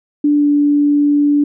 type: tone with pitch glide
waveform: sine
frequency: 293.1 to 290.6 Hz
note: D4 to D4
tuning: -3 to -18 cents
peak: -9 dBFS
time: 0.24-1.44 s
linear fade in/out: 5 ms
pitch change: -15 cents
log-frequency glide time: 0.35-0.47 s
effects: none